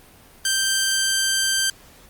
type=tone; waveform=10% pulse; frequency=1568 Hz; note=G6; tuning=in tune; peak=-10 dBFS; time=0.45-1.7 s; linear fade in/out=2 ms; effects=pink hiss -49 dBFS RMS until 2.09 s + Opus 32 kbps